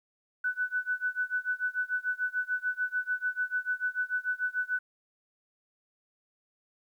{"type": "tone with tremolo", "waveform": "sine", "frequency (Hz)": 1494, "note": "F#6", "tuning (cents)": 16, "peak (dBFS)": -25, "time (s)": [0.44, 4.79], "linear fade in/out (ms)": 5, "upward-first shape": "sine", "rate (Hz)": 6.8, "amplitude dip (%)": 95, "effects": ["11-bit"]}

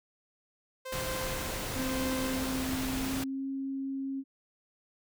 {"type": "tone with tremolo", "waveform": "sawtooth", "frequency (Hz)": 520, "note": "C5", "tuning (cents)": -11, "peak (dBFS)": -31, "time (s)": [0.85, 2.64], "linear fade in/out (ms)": 10, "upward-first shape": "sine", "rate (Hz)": 1, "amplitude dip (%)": 70}
{"type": "noise", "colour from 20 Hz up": "pink", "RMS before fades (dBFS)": -36, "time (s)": [0.92, 3.24], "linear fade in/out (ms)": 5}
{"type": "tone with pitch glide", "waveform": "sine", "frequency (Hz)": [261.6, 270.5], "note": ["C4", "C#4"], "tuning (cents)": [0, -42], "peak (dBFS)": -32, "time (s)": [1.75, 4.24], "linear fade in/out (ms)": 50, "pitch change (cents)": 58, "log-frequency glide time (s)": [2.87, 3.42]}
{"effects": []}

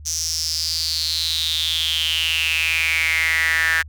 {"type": "tone with high-pass filter sweep", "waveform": "sawtooth", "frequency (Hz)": 162, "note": "E3", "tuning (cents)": -30, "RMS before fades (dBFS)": -21, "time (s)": [0.05, 3.83], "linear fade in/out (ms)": 20, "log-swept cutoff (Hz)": [6000, 1700], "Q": 8, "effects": ["added 75 Hz sine -36 dBFS peak until 3.88 s"]}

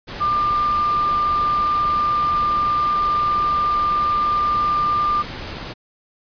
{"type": "tone in noise", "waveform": "sine", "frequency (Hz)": 1195, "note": "D6", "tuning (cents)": 30, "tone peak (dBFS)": -16, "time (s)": [0.2, 5.23], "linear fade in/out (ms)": 20, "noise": "pink", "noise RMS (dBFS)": -31, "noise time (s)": [0.07, 5.74], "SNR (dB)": 12, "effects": ["resampled to 11025 Hz"]}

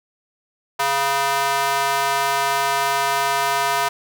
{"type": "tone with high-pass filter", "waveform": "square", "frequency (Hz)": 138.59, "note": "C#3", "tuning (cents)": 0, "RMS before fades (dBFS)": -20, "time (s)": [0.79, 3.89], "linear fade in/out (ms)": 10, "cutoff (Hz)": 890, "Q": 1.9, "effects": []}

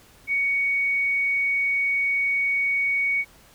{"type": "tone", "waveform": "sine", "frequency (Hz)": 2235, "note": "C#7", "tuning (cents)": 14, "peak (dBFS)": -20, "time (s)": [0.27, 3.25], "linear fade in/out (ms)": 50, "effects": ["pink hiss -53 dBFS RMS until 3.54 s"]}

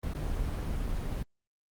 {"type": "noise with dropouts", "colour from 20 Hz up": "brown", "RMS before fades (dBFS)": -32, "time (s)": [0.03, 1.23], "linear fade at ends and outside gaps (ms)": 5, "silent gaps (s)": [0.137, 0.147], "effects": ["Opus 24 kbps"]}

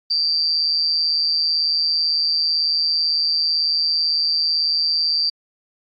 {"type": "tone with amplitude modulation", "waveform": "sine", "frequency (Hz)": 4699, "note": "D8", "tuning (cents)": 0, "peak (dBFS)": -13, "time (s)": [0.1, 5.3], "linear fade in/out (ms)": 10, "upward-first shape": "sine", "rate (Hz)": 158, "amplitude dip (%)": 75, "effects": ["AAC 64 kbps"]}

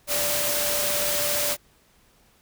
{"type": "tone in noise", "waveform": "sine", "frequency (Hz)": 585, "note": "D5", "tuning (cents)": -7, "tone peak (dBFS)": -30, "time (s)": [0.07, 1.57], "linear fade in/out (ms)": 50, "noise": "white", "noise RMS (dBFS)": -25, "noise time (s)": [0.07, 1.57], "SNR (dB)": -8, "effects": ["pink hiss -60 dBFS RMS until 2.41 s"]}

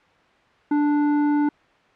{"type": "tone with hard clipping", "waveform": "sine", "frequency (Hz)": 293.7, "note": "D4", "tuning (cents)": 0, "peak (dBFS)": -19, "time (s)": [0.71, 1.49], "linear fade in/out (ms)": 5, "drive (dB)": 10, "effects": ["white hiss -56 dBFS RMS until 1.95 s", "low-pass 2000 Hz 12 dB/octave"]}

